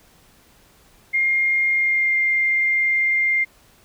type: tone with pitch glide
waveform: sine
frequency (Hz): 2124 to 2106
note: C7 to C7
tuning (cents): +25 to +11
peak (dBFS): -16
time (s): 1.13-3.45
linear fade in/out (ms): 20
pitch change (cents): -14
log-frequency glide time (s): 1.75-2.17
effects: pink hiss -54 dBFS RMS until 3.84 s